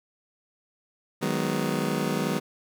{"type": "chord", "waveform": "25% pulse", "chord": "G# minor seventh", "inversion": "second", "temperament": "just", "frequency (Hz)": [155.74, 186.89, 207.7, 249.2], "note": ["D#3", "F#3", "G#3", "B3"], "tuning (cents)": [2, 18, 0, 16], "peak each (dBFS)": -27, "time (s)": [1.21, 2.4], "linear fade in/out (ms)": 20, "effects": []}